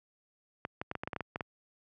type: clicks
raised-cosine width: 0.5 ms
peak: -20 dBFS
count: 11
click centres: 0.651 / 0.815 / 0.914 / 0.953 / 1.035 / 1.075 / 1.132 / 1.163 / 1.207 / 1.359 / 1.408 s
effects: high-pass 80 Hz 12 dB/octave